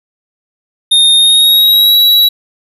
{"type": "tone with pitch glide", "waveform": "square", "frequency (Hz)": [3678, 3897], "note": ["A#7", "B7"], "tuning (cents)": [-24, -24], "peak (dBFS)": -5, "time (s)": [0.91, 2.29], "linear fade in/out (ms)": 10, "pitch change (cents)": 100, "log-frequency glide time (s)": [1.15, 1.98], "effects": []}